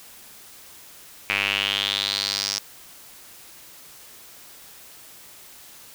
square tone with band-pass filter sweep, 50 Hz, G1, 35 cents sharp, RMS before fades -25 dBFS, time 1.29-2.59 s, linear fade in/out 5 ms, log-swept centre 2400 to 5400 Hz, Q 4.9, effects white hiss -46 dBFS RMS until 5.94 s

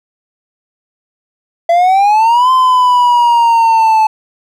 triangle exponential two-way sweep, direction up then down, 671 to 1036 to 869 Hz, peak -4 dBFS, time 1.69-4.07 s, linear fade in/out 5 ms, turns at 2.51 s, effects none

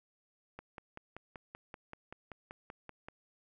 click train, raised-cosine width 0.5 ms, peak -30 dBFS, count 14, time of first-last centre 0.59-3.085 s, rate 5.21 Hz, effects none

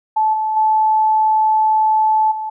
sine tone with level steps, 869 Hz, A5, 22 cents flat, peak -12 / -16 / -11 / -21 dBFS, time 0.16-2.5 s, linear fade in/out 10 ms, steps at 0.33 / 0.56 / 2.31 s, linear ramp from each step 10 ms, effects none

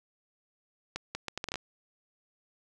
accelerating click train, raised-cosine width 0.2 ms, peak -17 dBFS, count 9, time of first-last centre 0.96-1.557 s, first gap 190 ms, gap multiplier 0.7, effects none

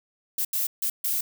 violet noise bursts at uneven times, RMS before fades -26 dBFS, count 4, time 0.38-0.45 / 0.53-0.67 / 0.82-0.9 / 1.04-1.21 s, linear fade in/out 5 ms, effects none

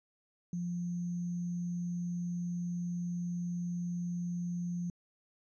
sine tone with sample-and-hold, 175 Hz, F3, 4 cents sharp, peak -33 dBFS, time 0.53-4.9 s, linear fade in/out 2 ms, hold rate 6300 Hz, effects resampled to 22050 Hz

